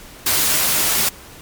white noise with comb filter, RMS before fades -17 dBFS, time 0.26-1.09 s, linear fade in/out 5 ms, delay 13 ms, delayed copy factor +0.5, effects pink hiss -40 dBFS RMS until 1.41 s + MP3 96 kbps

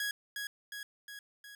sawtooth tone with echo, 1661.2 Hz, G#6, in tune, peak -29 dBFS, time 0-0.11 s, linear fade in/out 2 ms, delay 360 ms, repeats 4, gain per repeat -4 dB, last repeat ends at 1.55 s, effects none

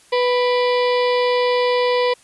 harmonic tone with a mistuned harmonic, 493.9 Hz, B4, in tune, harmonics 1 / 2 / 4 / 5 / 6 / 7 / 8 / 9 / 10, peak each -16 / -22 / -28 / -30 / -32 / -33 / -34 / -35 / -36 dBFS, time 0.12-2.14 s, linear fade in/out 10 ms, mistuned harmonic 5, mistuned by -61 cents, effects white hiss -51 dBFS RMS until 2.23 s + resampled to 24000 Hz

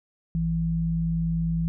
sine tone pair together, 55 / 164.81 Hz, A1 / E3, 0 / 0 cents, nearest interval octave + perfect fifth, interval 1900 cents, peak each -30 / -23 dBFS, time 0.35-1.68 s, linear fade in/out 0 ms, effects none

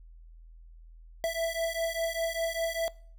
square beating tone pair, 659.3 / 664.3 Hz, E5 / E5, 0 / +13 cents, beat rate 5 Hz, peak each -32 / -32 dBFS, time 1.24-2.88 s, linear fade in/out 0 ms, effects noise-tail reverb RT60 0.5 s tail -22 dB re dry + added 41 Hz sine -48 dBFS peak until 3.18 s

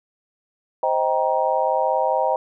sine chord, C minor seventh, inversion none, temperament just, 523.3 / 627.9 / 784.9 / 941.9 Hz, C5 / Eb5 / G5 / Bb5, 0 / +16 / +2 / +18 cents, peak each -23 dBFS, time 0.83-2.36 s, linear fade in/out 2 ms, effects none

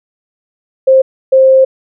sine tone bursts at uneven times, 528 Hz, C5, 16 cents sharp, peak -3 dBFS, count 2, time 0.87-1.02 / 1.32-1.65 s, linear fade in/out 10 ms, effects none

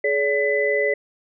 sine tone cluster, 422.7 / 570 / 2005 Hz, G#4 / C#5 / B6, +31 / +48 / +26 cents, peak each -22 dBFS, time 0.04-0.94 s, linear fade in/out 5 ms, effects none

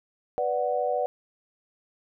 sine chord, B minor, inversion none, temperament equal, 493.9 / 587.3 / 740 Hz, B4 / D5 / F#5, 0 / 0 / 0 cents, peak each -28 dBFS, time 0.38-1.06 s, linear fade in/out 0 ms, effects none

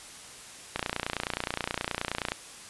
click train, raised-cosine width 0.3 ms, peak -12 dBFS, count 47, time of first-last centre 0.76-2.319 s, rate 29.5 Hz, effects white hiss -46 dBFS RMS until 2.69 s + resampled to 24000 Hz

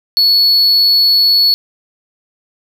triangle tone, 4402 Hz, C#8, 13 cents flat, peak -6 dBFS, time 0.17-1.54 s, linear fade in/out 0 ms, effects none

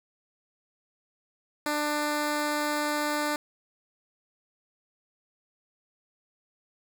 10% pulse tone, 297.3 Hz, D4, 21 cents sharp, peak -18 dBFS, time 1.66-3.36 s, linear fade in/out 2 ms, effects none

